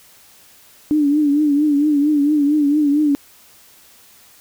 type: tone with vibrato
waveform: sine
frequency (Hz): 293.7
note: D4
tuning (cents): 0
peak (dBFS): -12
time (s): 0.91-3.15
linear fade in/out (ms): 0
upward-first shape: triangle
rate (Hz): 4.4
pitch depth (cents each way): 86
effects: white hiss -48 dBFS RMS until 4.4 s